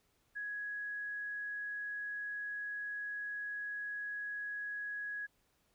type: tone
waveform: sine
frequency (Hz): 1669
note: G#6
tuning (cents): +8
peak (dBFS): -38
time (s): 0.35-5.27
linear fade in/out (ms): 20
effects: pink hiss -75 dBFS RMS until 5.74 s